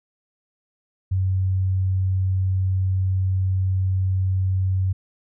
sine tone, 94.2 Hz, F#2, 32 cents sharp, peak -18 dBFS, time 1.11-4.93 s, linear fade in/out 10 ms, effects none

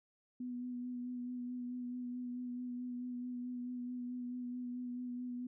sine tone with vibrato, 246.9 Hz, B3, in tune, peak -39 dBFS, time 0.4-5.47 s, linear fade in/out 5 ms, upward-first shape sine, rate 4.6 Hz, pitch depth 19 cents each way, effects none

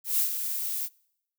violet noise with ADSR envelope, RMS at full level -23 dBFS, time 0.04-0.89 s, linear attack 150 ms, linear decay 98 ms, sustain -8 dB, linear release 43 ms, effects noise-tail reverb RT60 0.8 s tail -26 dB re dry

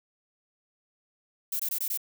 violet noise bursts, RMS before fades -30 dBFS, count 5, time 1.52-1.975 s, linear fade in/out 5 ms, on 75 ms, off 20 ms, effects none

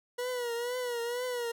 40% pulse tone with vibrato, 484.6 Hz, B4, 33 cents flat, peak -31 dBFS, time 0.18-1.52 s, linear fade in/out 10 ms, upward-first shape triangle, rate 2.1 Hz, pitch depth 79 cents each way, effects none

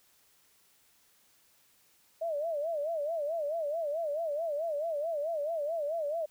sine tone with vibrato, 622.3 Hz, D#5, in tune, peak -30 dBFS, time 2.21-6.26 s, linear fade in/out 10 ms, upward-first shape sine, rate 4.6 Hz, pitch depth 150 cents each way, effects white hiss -66 dBFS RMS until 6.3 s

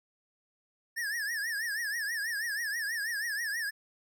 square tone with vibrato, 1760 Hz, A6, in tune, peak -32 dBFS, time 0.96-3.71 s, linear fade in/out 20 ms, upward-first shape triangle, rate 6.2 Hz, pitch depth 170 cents each way, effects none

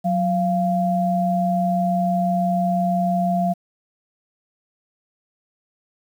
sine tone pair together, 183.02 / 691 Hz, F#3 / F5, -19 / -19 cents, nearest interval octave + major seventh, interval 2300 cents, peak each -20 dBFS, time 0.04-3.54 s, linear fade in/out 20 ms, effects 8-bit

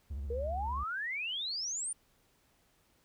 triangle tone with vibrato, 70 Hz, C#2, 18 cents sharp, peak -34 dBFS, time 0.1-0.84 s, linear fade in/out 10 ms, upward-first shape sine, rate 15 Hz, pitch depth 150 cents each way
sine exponential sweep, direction up, 453.4 to 9397 Hz, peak -34 dBFS, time 0.3-1.93 s, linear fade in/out 5 ms
effects pink hiss -70 dBFS RMS until 3.04 s

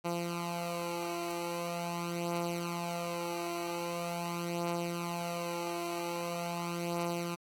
10% pulse beating tone pair, 171.5 / 171.93 Hz, F3 / F3, -31 / -27 cents, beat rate 0.43 Hz, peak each -32 / -27 dBFS, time 0.04-7.36 s, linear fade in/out 20 ms, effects AAC 64 kbps

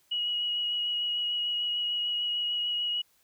sine tone with vibrato, 2906 Hz, F#7, 32 cents flat, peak -27 dBFS, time 0.11-3.02 s, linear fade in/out 10 ms, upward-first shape triangle, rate 6.7 Hz, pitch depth 14 cents each way, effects white hiss -67 dBFS RMS until 3.23 s

